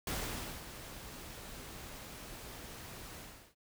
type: noise with ADSR envelope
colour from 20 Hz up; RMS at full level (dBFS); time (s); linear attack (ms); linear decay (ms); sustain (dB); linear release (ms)
pink; -37; 0.07-3.55; 3; 550; -11; 370
effects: none